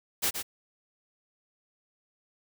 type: noise with echo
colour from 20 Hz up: white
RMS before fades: -27 dBFS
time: 0.22-0.31 s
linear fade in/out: 20 ms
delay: 120 ms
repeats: 1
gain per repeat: -7 dB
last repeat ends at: 0.43 s
effects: none